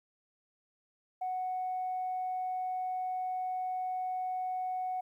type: tone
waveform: sine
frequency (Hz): 740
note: F#5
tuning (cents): 0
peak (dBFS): -31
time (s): 1.21-5.01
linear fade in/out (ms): 10
effects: tanh soft clip ceiling -28 dBFS + 12-bit